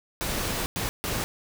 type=noise bursts at uneven times; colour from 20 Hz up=pink; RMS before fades=-29 dBFS; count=3; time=0.21-0.66 / 0.76-0.89 / 1.04-1.24 s; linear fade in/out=0 ms; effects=none